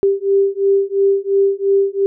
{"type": "beating tone pair", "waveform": "sine", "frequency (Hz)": [392.9, 395.8], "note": ["G4", "G4"], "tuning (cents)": [4, 17], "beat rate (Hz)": 2.9, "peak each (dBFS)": -15, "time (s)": [0.03, 2.06], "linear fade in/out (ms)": 0, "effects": []}